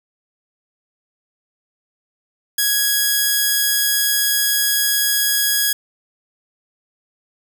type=tone; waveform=5% pulse; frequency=1661.2 Hz; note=G#6; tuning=in tune; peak=-4 dBFS; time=2.58-5.73 s; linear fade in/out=5 ms; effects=none